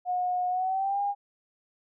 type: tone with pitch glide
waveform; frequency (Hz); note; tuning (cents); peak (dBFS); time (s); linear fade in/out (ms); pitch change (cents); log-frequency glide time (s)
sine; 724 to 808; F#5 to G#5; -38 to -48; -25; 0.05-1.15; 50; +190; 0.49-1.01
effects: none

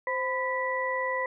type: tone cluster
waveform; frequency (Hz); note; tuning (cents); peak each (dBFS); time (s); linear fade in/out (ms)
sine; 521 / 1002 / 1960; C5 / B5 / B6; -7 / +25 / -14; -31; 0.07-1.26; 2
effects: none

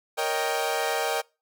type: chord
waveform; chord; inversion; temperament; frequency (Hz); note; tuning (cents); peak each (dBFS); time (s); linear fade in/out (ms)
sawtooth; Eb dominant seventh; second; equal; 466.2 / 554.4 / 622.3 / 784; Bb4 / Db5 / Eb5 / G5; 0 / 0 / 0 / 0; -26 / -29 / -27 / -25; 0.17-1.22; 20
effects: noise-tail reverb RT60 0.3 s tail -25 dB re dry

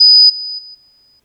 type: tone with level steps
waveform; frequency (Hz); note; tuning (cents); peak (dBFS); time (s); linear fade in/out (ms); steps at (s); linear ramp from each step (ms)
sine; 4978; D#8; 0; -3 / -21 / -32 / -47 / -49; 0-1.2; 10; 0.29 / 0.58 / 0.74 / 0.89; 10
effects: pink hiss -64 dBFS RMS until 1.24 s

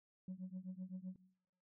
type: tone with tremolo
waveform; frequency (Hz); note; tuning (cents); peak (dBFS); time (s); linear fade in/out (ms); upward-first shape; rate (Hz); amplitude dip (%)
sine; 185; F#3; 0; -39; 0.28-1.16; 2; triangle; 7.8; 95
effects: noise-tail reverb RT60 0.8 s tail -20 dB re dry + tanh soft clip ceiling -41 dBFS

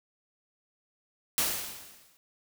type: noise with exponential decay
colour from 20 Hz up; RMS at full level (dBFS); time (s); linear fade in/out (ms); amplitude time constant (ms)
white; -25; 1.38-2.17; 0; 170
effects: none

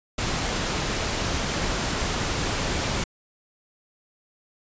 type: noise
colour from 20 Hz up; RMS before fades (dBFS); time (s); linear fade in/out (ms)
pink; -26; 0.18-3.04; 5
effects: resampled to 16000 Hz

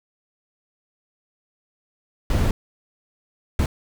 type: noise bursts at uneven times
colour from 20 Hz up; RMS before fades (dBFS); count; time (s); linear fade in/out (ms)
brown; -19; 2; 2.3-2.51 / 3.59-3.66; 2
effects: none

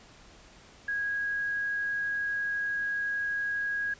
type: tone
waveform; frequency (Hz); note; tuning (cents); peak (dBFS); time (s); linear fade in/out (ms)
sine; 1648; G#6; -14; -28; 0.88-3.94; 5
effects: pink hiss -54 dBFS RMS until 3.99 s + resampled to 16000 Hz

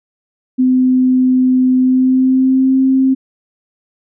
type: tone with pitch glide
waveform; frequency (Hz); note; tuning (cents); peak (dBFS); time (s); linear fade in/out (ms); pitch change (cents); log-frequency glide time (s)
sine; 255.9 to 264.2; C4 to C4; -38 to +17; -8; 0.58-3.15; 20; +55; 1.78-2.79
effects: none

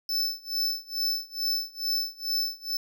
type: tone with tremolo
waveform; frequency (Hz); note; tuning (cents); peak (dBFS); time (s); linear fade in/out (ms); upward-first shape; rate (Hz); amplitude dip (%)
square; 5274; E8; 0; -24; 0.09-2.77; 2; sine; 2.3; 95
effects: none

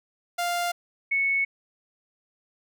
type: tone pair in turn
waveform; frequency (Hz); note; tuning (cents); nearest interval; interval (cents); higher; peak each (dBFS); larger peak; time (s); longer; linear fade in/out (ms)
sawtooth / sine; 698.5 / 2209; F5 / C#7; 0 / -7; octave + minor sixth; 1993; second; -21; neither; 0.38-0.72 / 1.11-1.45; neither; 10
effects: none

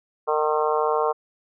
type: harmonic tone with a mistuned harmonic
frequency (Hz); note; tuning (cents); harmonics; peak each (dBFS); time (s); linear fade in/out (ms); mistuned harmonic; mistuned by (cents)
153; D#3; -29; 3 / 4 / 5 / 6 / 7 / 8 / 9; -23 / -27 / -27 / -29 / -26 / -33 / -34; 0.27-1.13; 20; 9; -38
effects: none

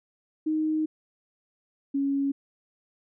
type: tone pair in turn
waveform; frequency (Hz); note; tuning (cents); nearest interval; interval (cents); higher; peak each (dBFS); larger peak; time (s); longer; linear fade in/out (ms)
sine; 311.5 / 277.5; D#4 / C#4; +2 / +2; major second; 200; first; -23; neither; 0.46-0.86 / 1.94-2.32; first; 10
effects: none

